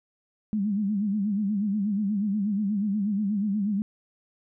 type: tone with vibrato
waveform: sine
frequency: 204.6 Hz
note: G#3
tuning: 26 cents flat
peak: -23 dBFS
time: 0.53-3.82 s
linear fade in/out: 0 ms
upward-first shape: sine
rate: 8.3 Hz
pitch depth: 100 cents each way
effects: none